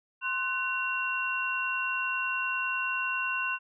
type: tone cluster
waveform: sine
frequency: 1047 / 1498 / 2745 Hz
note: C6 / F#6 / F7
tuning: +1 / +21 / -31 cents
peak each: -34 / -32 / -31 dBFS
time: 0.21-3.59 s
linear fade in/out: 50 ms
effects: none